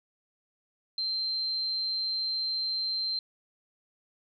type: tone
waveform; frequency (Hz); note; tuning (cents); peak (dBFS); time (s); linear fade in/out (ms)
sine; 4133; C8; -22; -28; 0.98-3.19; 2
effects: none

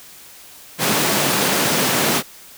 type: high-pass noise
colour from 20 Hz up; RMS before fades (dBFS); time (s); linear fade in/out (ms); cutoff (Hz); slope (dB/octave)
pink; -18; 0.78-2.23; 50; 150; 24
effects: white hiss -42 dBFS RMS until 2.57 s

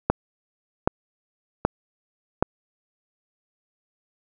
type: click train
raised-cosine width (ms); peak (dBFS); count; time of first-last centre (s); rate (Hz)
1; -3; 4; 0.1-2.426; 1.29
effects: none

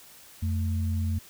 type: tone pair together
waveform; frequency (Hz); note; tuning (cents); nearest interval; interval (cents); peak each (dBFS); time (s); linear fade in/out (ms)
sine; 87.31 / 220.3; F2 / A3; 0 / +2; octave + major third; 1602; -25 / -34; 0.42-1.19; 10
effects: white hiss -51 dBFS RMS until 1.29 s

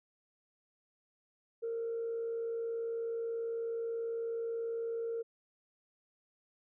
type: tone with frequency modulation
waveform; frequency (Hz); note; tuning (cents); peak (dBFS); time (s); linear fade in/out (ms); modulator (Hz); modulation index
sine; 460; A#4; -23; -33; 1.62-5.23; 20; 61.6; 0.22
effects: tanh soft clip ceiling -30 dBFS

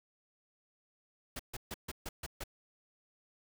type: noise bursts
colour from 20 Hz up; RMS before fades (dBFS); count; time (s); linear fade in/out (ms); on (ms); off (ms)
pink; -41; 7; 1.36-2.438; 5; 34; 140
effects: none

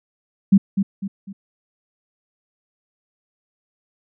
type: tone with echo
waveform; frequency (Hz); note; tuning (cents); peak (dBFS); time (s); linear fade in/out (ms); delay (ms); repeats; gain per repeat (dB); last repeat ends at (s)
sine; 196; G3; 0; -7; 0.52-0.58; 10; 250; 3; -8; 1.33
effects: none

